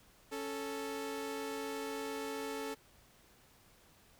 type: tone pair together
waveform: sawtooth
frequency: 277 / 439.7 Hz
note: C#4 / A4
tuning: -1 / -1 cents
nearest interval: minor sixth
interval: 800 cents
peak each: -39 / -36 dBFS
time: 0.31-2.75 s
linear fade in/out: 20 ms
effects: pink hiss -64 dBFS RMS until 4.19 s